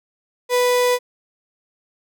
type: tone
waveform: 35% pulse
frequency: 493.9 Hz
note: B4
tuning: in tune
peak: -13 dBFS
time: 0.49-0.99 s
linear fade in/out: 50 ms
effects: none